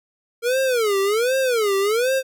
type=tone with vibrato; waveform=square; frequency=455.8 Hz; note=A#4; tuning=39 cents flat; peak=-18 dBFS; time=0.42-2.23 s; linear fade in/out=50 ms; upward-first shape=sine; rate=1.3 Hz; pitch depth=270 cents each way; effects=none